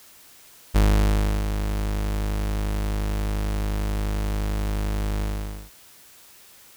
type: tone with ADSR envelope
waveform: 40% pulse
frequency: 51.4 Hz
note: G#1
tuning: 17 cents flat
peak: -13 dBFS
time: 0.74-5.71 s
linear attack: 19 ms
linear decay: 680 ms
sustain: -9 dB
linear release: 490 ms
effects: white hiss -50 dBFS RMS until 6.76 s